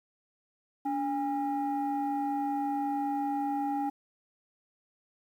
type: tone pair together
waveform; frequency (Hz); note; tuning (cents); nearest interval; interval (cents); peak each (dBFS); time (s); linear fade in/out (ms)
sine; 287.3 / 812.6; D4 / G#5; -38 / -38; octave + tritone; 1800; -30 / -29; 0.85-3.9; 10
effects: tanh soft clip ceiling -24 dBFS + 10-bit